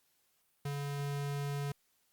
square tone, 142.3 Hz, C#3, 46 cents sharp, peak -35 dBFS, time 0.65-1.72 s, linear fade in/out 5 ms, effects white hiss -74 dBFS RMS until 2.12 s + Opus 48 kbps

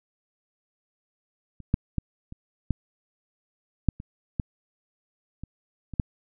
clicks, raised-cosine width 5 ms, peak -30 / -8 / -13 / -27 / -11 / -7 / -25 / -13 / -24 / -24 / -10 dBFS, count 11, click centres 1.603 / 1.741 / 1.983 / 2.324 / 2.707 / 3.887 / 4.001 / 4.398 / 5.436 / 5.937 / 5.998 s, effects none

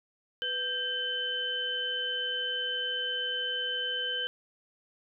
sine tone cluster, 496 / 1577 / 3057 Hz, B4 / G6 / G7, +7 / +10 / -44 cents, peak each -40 / -35 / -31 dBFS, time 0.42-4.27 s, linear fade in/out 0 ms, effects none

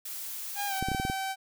blue noise, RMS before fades -38 dBFS, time 0.05-0.8 s, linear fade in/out 5 ms
sawtooth tone with pitch glide, 811 to 770.8 Hz, G#5 to G5, -41 to -29 cents, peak -27 dBFS, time 0.55-1.36 s, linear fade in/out 50 ms, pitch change -88 cents, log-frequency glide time 0.67-0.74 s
clicks, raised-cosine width 3 ms, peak -19 dBFS, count 7, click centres 0.826 / 0.886 / 0.917 / 0.948 / 0.999 / 1.051 / 1.099 s
effects none

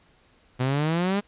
sawtooth exponential sweep, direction up, 124.2 to 207.7 Hz, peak -18 dBFS, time 0.59-1.21 s, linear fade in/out 20 ms, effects pink hiss -60 dBFS RMS until 1.27 s + resampled to 8000 Hz

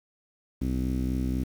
sawtooth tone with low-pass filter, 64 Hz, C2, 38 cents flat, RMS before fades -28 dBFS, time 0.61-1.44 s, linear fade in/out 10 ms, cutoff 270 Hz, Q 3.5, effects 8-bit

